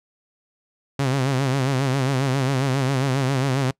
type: tone with vibrato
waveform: sawtooth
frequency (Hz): 133.7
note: C3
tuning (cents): +38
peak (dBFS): -15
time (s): 0.99-3.71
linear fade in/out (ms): 5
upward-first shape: sine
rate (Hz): 7.4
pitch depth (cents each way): 88
effects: noise-tail reverb RT60 0.1 s tail -24 dB re dry + low-pass 9000 Hz 12 dB/octave